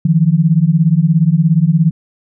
sine beating tone pair, 154.3 / 171.3 Hz, D#3 / F3, -14 / -33 cents, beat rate 17 Hz, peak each -11 dBFS, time 0.05-1.91 s, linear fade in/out 5 ms, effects none

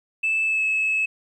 sine tone with pitch glide, 2629 to 2593 Hz, E7 to E7, -5 to -29 cents, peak -18 dBFS, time 0.23-1.06 s, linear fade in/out 10 ms, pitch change -24 cents, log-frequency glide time 0.44-0.63 s, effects tanh soft clip ceiling -16 dBFS + 10-bit

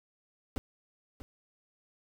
brown noise with echo, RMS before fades -32 dBFS, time 0.56-0.58 s, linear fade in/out 0 ms, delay 640 ms, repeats 1, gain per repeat -12 dB, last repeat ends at 1.22 s, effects none

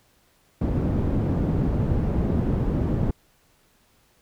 white low-pass noise, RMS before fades -23 dBFS, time 0.61-3.11 s, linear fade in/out 5 ms, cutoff 210 Hz, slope 12 dB/octave, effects pink hiss -62 dBFS RMS until 4.21 s

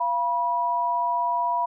sine tone pair together, 689 / 973 Hz, F5 / B5, -24 / -26 cents, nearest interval tritone, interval 598 cents, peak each -28 / -22 dBFS, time 0-1.66 s, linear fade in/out 10 ms, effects none

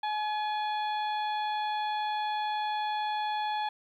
harmonic tone with a mistuned harmonic, 849 Hz, G#5, 38 cents sharp, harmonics 1 / 2 / 3 / 4 / 5, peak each -29 / -41 / -45 / -41 / -49 dBFS, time 0.03-3.69 s, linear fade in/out 5 ms, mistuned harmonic 3, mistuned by -60 cents, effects 11-bit

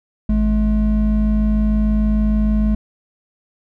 triangle tone pair together, 53.27 / 213.1 Hz, G#1 / G#3, +45 / +45 cents, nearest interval 2 octaves, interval 2400 cents, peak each -14 dBFS, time 0.29-2.75 s, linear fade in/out 5 ms, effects none

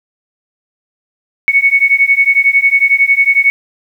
sine beating tone pair, 2213 / 2224 Hz, C#7 / C#7, -3 / +5 cents, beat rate 11 Hz, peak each -10 dBFS, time 1.48-3.5 s, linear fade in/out 0 ms, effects 7-bit

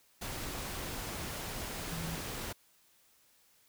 sine tone in noise, 164.81 Hz, E3, in tune, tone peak -38 dBFS, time 1.91-2.16 s, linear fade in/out 10 ms, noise pink, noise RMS -40 dBFS, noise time 0.21-2.53 s, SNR -1 dB, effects white hiss -67 dBFS RMS until 3.68 s

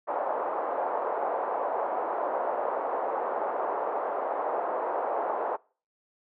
pink band-pass noise, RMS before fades -30 dBFS, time 0.07-5.57 s, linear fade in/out 20 ms, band 510 to 1000 Hz, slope 24 dB/octave, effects noise-tail reverb RT60 0.4 s tail -25 dB re dry

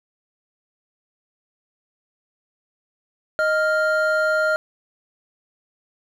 triangle tone pair together, 623 / 1398.6 Hz, D#5 / F6, +2 / +2 cents, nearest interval octave + major second, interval 1400 cents, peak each -18 dBFS, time 3.39-4.56 s, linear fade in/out 0 ms, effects none

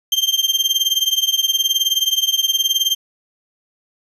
35% pulse tone with tremolo, 3160 Hz, G7, 13 cents sharp, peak -9 dBFS, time 0.12-2.95 s, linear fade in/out 2 ms, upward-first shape triangle, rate 19 Hz, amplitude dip 95%, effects resampled to 32000 Hz + 8-bit

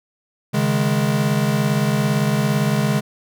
square chord, C# suspended second, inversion none, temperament equal with one note detuned, 137.87 / 155.56 / 207.7 Hz, C#3 / D#3 / G#3, -9 / 0 / 0 cents, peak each -21 / -23 / -21 dBFS, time 0.53-3.01 s, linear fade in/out 20 ms, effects none

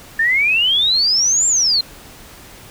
sine exponential two-way sweep, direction up then down, 1760 to 7459 to 4098 Hz, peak -12 dBFS, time 0.19-1.81 s, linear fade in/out 5 ms, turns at 1.47 s, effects pink hiss -40 dBFS RMS until 2.7 s

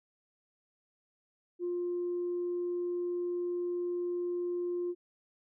sine tone, 352.3 Hz, F4, 15 cents sharp, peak -30 dBFS, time 1.59-4.95 s, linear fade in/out 50 ms, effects tanh soft clip ceiling -27 dBFS

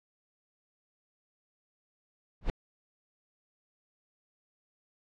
brown noise with exponential growth, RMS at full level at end -21 dBFS, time 2.41-2.5 s, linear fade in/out 2 ms, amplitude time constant 19 ms, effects low-pass 4000 Hz 12 dB/octave

